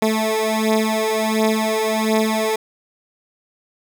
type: beating tone pair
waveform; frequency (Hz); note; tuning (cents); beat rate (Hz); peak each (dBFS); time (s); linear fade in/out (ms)
15% pulse; 218.1 / 219.5; A3 / A3; -15 / -4; 1.4; -14 / -13; 0.02-2.56; 5
effects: none